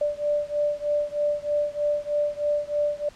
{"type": "beating tone pair", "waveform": "sine", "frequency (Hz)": [587.3, 590.5], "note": ["D5", "D5"], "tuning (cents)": [0, 9], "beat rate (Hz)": 3.2, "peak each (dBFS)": [-25, -26], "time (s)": [0.01, 3.09], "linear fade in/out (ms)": 5, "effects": ["pink hiss -51 dBFS RMS until 3.15 s", "low-pass 7000 Hz 12 dB/octave"]}